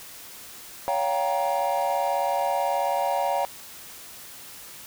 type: chord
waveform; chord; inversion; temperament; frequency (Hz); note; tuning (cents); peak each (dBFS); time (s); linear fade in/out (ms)
triangle; G half-diminished seventh; second; just; 564.5 / 705.6 / 784 / 940.8; Db5 / F5 / G5 / Bb5; +31 / +18 / 0 / +16; -26; 0.88-3.45; 0
effects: white hiss -43 dBFS RMS until 4.86 s